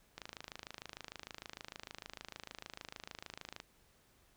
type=click train; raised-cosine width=0.2 ms; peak=-27 dBFS; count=92; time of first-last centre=0.18-3.601 s; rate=26.6 Hz; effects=pink hiss -69 dBFS RMS until 4.36 s